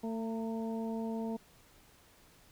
harmonic tone with a mistuned harmonic, 224.5 Hz, A3, 35 cents sharp, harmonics 1 / 2 / 3 / 4, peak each -35 / -41 / -45 / -47 dBFS, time 0.03-1.37 s, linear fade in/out 10 ms, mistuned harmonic 4, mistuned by +31 cents, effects pink hiss -62 dBFS RMS until 2.51 s

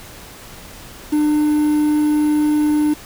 triangle tone with quantisation, 300.3 Hz, D4, 39 cents sharp, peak -11 dBFS, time 1.12-2.94 s, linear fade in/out 10 ms, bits 6, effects pink hiss -38 dBFS RMS until 3.05 s

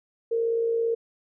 sine tone with amplitude modulation, 460 Hz, A#4, 23 cents flat, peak -20 dBFS, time 0.31-0.95 s, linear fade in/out 10 ms, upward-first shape sine, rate 57.9 Hz, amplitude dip 40%, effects none

